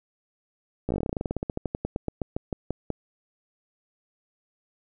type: slowing click train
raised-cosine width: 2 ms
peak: -14 dBFS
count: 29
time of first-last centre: 0.89-2.903 s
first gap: 15 ms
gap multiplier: 1.1
effects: none